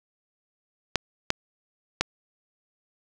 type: clicks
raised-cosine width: 0.2 ms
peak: -4 dBFS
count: 3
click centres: 0.957 / 1.304 / 2.01 s
effects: none